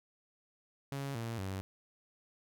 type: tone with pitch steps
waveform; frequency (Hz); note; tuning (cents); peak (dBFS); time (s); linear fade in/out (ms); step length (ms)
sawtooth; 138.59 / 115.2 / 95.76; C#3 / A#2 / G2; 0 / -20 / -40; -33; 0.92-1.61; 0; 230
effects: none